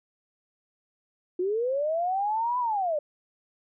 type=linear two-way sweep; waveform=sine; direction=up then down; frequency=349.2 to 1006 to 572 Hz; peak=-24 dBFS; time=1.39-2.99 s; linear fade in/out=5 ms; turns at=2.59 s; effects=none